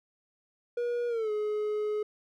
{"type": "tone with pitch glide", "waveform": "triangle", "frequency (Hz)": [480, 422.7], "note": ["B4", "G#4"], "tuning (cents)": [-49, 31], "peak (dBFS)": -26, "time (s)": [0.77, 2.03], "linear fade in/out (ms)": 5, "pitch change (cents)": -220, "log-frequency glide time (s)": [1.08, 1.31], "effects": []}